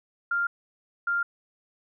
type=tone pair in turn; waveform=sine; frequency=1396.9 / 1396.9 Hz; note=F6 / F6; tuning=0 / 0 cents; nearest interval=unison; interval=0 cents; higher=neither; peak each=-23 dBFS; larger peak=neither; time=0.31-0.47 / 1.07-1.23 s; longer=neither; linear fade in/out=5 ms; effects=none